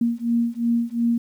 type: beating tone pair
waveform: sine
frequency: 233.1 / 235.9 Hz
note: A#3 / A#3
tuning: 0 / +21 cents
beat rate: 2.8 Hz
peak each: -22 dBFS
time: 0.01-1.18 s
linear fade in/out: 5 ms
effects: 9-bit